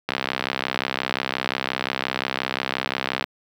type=click train; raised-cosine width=0.3 ms; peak=-6 dBFS; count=208; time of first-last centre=0.09-3.241 s; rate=65.7 Hz; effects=high-pass 150 Hz 12 dB/octave + 8-bit